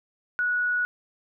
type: tone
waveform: sine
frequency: 1465 Hz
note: F#6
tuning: 18 cents flat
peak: -22 dBFS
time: 0.39-0.85 s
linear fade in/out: 0 ms
effects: none